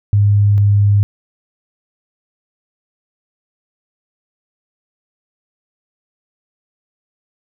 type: tone pair in turn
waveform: sine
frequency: 102.3 / 101.88 Hz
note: G#2 / G#2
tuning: -26 / -33 cents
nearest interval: unison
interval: 7 cents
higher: first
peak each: -8 dBFS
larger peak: neither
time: 0.13-0.58 / 0.58-1.03 s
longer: neither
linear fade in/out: 0 ms
effects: none